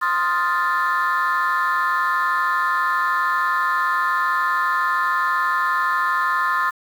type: chord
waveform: sine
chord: F dominant seventh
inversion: second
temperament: equal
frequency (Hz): 1046.5 / 1244.5 / 1396.9 / 1760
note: C6 / Eb6 / F6 / A6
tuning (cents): 0 / 0 / 0 / 0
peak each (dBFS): -20 / -22 / -24 / -22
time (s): 0.01-6.71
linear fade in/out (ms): 20
effects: tanh soft clip ceiling -12 dBFS + 7-bit